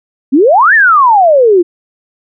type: exponential two-way sweep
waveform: sine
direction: up then down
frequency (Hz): 246.9 to 1864.7 to 333.7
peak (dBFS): -3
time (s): 0.32-1.63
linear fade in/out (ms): 20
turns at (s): 0.74
effects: none